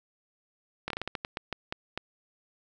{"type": "slowing click train", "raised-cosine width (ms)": 0.3, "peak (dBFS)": -16, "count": 12, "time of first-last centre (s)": [0.88, 1.976], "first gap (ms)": 23, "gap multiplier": 1.27, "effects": []}